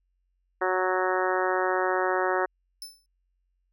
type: harmonic tone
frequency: 185 Hz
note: F#3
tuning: in tune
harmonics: 2 / 3 / 4 / 5 / 6 / 7 / 8 / 9 / 10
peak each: -28 / -30 / -31 / -32 / -33 / -33 / -34 / -35 / -35 dBFS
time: 0.61-2.46 s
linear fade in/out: 10 ms
type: tone with exponential decay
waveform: sawtooth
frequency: 5274 Hz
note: E8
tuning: in tune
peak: -31 dBFS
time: 2.82-3.06 s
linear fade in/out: 1 ms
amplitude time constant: 52 ms
effects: added 45 Hz sine -70 dBFS peak until 3.72 s